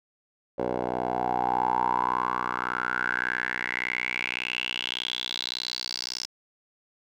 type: tone with band-pass filter sweep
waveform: 10% pulse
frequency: 61.74 Hz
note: B1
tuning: in tune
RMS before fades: -29 dBFS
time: 0.58-6.26 s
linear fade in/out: 10 ms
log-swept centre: 560 to 5300 Hz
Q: 6.9
effects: none